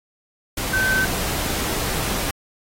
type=tone in noise; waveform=sine; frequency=1536 Hz; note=G6; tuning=36 cents flat; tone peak=-18 dBFS; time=0.73-1.05 s; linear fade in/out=5 ms; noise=pink; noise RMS=-25 dBFS; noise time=0.57-2.31 s; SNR=+4 dB; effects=AAC 48 kbps